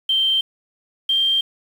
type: tone pair in turn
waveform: sine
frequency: 3136 / 3172 Hz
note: G7 / G7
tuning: 0 / +20 cents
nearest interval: unison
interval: 20 cents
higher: second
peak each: -15 dBFS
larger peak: neither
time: 0.09-0.41 / 1.09-1.41 s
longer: neither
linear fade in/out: 5 ms
effects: 7-bit